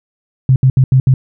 sine tone bursts at uneven times, 130.81 Hz, C3, in tune, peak -5 dBFS, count 5, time 0.49-0.56 / 0.63-0.7 / 0.77-0.84 / 0.92-1 / 1.07-1.14 s, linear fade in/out 2 ms, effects none

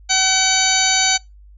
harmonic tone with a mistuned harmonic, 759 Hz, F#5, 44 cents sharp, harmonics 1 / 2 / 3 / 4 / 5 / 6 / 8 / 9, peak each -23 / -24 / -22 / -25 / -24 / -20 / -21 / -21 dBFS, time 0.09-1.18 s, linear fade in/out 20 ms, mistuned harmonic 9, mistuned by +51 cents, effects noise-tail reverb RT60 0.2 s tail -23 dB re dry + added 50 Hz sine -41 dBFS peak until 1.57 s

